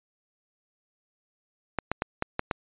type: clicks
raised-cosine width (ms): 0.5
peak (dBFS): -11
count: 6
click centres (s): 1.787 / 1.916 / 2.021 / 2.224 / 2.394 / 2.512
effects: resampled to 8000 Hz